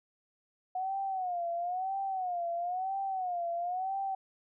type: tone with vibrato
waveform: sine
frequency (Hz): 731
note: F#5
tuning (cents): -21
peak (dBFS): -31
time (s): 0.75-4.15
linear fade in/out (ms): 5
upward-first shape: sine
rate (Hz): 1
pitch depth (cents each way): 120
effects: none